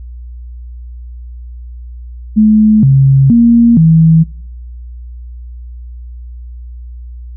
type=tone with pitch steps; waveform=sine; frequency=215 / 135.8 / 234.3 / 161.8 Hz; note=A3 / C#3 / A#3 / E3; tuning=-40 / -35 / +9 / -32 cents; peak=-3 dBFS; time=2.36-4.24 s; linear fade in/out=20 ms; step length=470 ms; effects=noise-tail reverb RT60 0.8 s tail -24 dB re dry + added 60 Hz sine -25 dBFS peak until 7.36 s